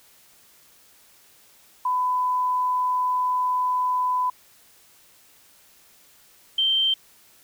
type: tone pair in turn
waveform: sine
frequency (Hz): 1002 / 3133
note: B5 / G7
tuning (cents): +25 / -2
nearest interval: octave + minor sixth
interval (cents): 1973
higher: second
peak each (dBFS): -20 / -18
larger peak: second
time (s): 1.85-4.3 / 6.58-6.94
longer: first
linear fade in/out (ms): 5
effects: white hiss -55 dBFS RMS until 7.43 s